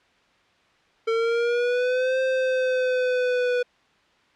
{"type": "exponential two-way sweep", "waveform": "square", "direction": "up then down", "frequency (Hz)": [449.5, 523.3, 490.9], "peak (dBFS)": -21, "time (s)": [1.07, 3.63], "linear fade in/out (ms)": 10, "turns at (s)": 2.2, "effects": ["white hiss -60 dBFS RMS until 4.35 s", "low-pass 3000 Hz 12 dB/octave"]}